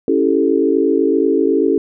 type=chord; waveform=sine; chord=A dominant seventh; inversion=first; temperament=equal; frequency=277.2 / 329.6 / 392 / 440 Hz; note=C#4 / E4 / G4 / A4; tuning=0 / 0 / 0 / 0 cents; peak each=-17 dBFS; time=0.08-1.78 s; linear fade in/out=2 ms; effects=none